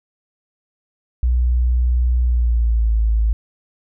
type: tone with pitch glide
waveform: sine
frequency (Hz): 61.1 to 54.75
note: B1 to A1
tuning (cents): -18 to -8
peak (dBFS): -13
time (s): 1.23-3.33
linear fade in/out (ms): 0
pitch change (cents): -190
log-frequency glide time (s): 2.22-2.94
effects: none